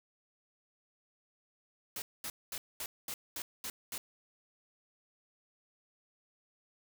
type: noise bursts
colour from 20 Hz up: white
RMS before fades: -40 dBFS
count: 8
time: 1.96-3.98 s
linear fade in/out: 2 ms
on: 60 ms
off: 220 ms
effects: none